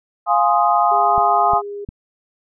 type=chord; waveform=sine; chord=F minor seventh; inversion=none; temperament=equal; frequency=698.5 / 830.6 / 1046.5 / 1244.5 Hz; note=F5 / Ab5 / C6 / Eb6; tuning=0 / 0 / 0 / 0 cents; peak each=-17 / -17 / -20 / -18 dBFS; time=0.26-1.62 s; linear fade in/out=50 ms
type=tone; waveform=sine; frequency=406.9 Hz; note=G#4; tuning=35 cents flat; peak=-26 dBFS; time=0.91-1.85 s; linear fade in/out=10 ms
type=click train; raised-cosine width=5 ms; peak=-18 dBFS; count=3; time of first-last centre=1.18-1.889 s; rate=2.82 Hz
effects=none